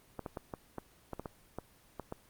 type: clicks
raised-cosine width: 1 ms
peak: -24 dBFS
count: 11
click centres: 0.193 / 0.262 / 0.372 / 0.538 / 0.783 / 1.133 / 1.196 / 1.258 / 1.586 / 1.997 / 2.124 s
effects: pink hiss -63 dBFS RMS until 2.29 s + Opus 24 kbps